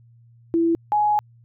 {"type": "tone pair in turn", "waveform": "sine", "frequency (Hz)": [333.3, 837.9], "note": ["E4", "G#5"], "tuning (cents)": [19, 15], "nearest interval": "octave + major third", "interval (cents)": 1596, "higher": "second", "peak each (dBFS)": -16, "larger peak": "neither", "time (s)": [[0.54, 0.75], [0.92, 1.19]], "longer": "second", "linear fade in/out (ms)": 0, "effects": ["added 117 Hz sine -49 dBFS peak until 1.44 s"]}